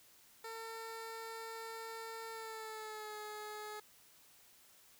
15% pulse tone with pitch glide, 451.5 to 423.7 Hz, A4 to G#4, +45 to +35 cents, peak -38 dBFS, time 0.44-3.8 s, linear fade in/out 5 ms, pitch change -110 cents, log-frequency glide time 2.28-3.16 s, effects white hiss -64 dBFS RMS until 4.99 s

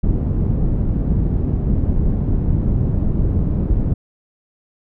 pink low-pass noise, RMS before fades -17 dBFS, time 0.03-3.94 s, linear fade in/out 10 ms, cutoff 210 Hz, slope 12 dB/octave, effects none

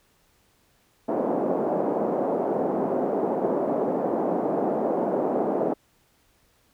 white band-pass noise, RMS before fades -25 dBFS, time 1.08-5.74 s, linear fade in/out 10 ms, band 210 to 680 Hz, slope 24 dB/octave, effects pink hiss -64 dBFS RMS until 6.73 s

